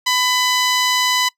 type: tone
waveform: 10% pulse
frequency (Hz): 1000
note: B5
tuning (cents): +21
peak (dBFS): -6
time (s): 0.06-1.29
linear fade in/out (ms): 10
effects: noise-tail reverb RT60 0.1 s tail -21 dB re dry + low-pass 12000 Hz 12 dB/octave